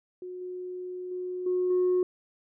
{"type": "tone with level steps", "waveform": "sine", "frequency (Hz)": 363.6, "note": "F#4", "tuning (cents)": -30, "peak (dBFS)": [-36, -34, -31, -23, -20], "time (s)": [0.22, 2.03], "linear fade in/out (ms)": 2, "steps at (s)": [0.41, 1.11, 1.46, 1.7], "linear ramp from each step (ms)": 5, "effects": ["tanh soft clip ceiling -19 dBFS"]}